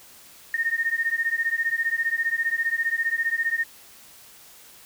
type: beating tone pair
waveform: sine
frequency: 1830 / 1845 Hz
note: A#6 / A#6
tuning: -32 / -18 cents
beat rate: 15 Hz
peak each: -25 dBFS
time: 0.54-3.64 s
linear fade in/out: 2 ms
effects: white hiss -49 dBFS RMS until 4.85 s